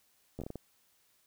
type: slowing click train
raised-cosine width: 2 ms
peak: -27 dBFS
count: 7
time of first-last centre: 0.39-0.557 s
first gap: 11 ms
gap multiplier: 1.37
effects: white hiss -70 dBFS RMS until 1.26 s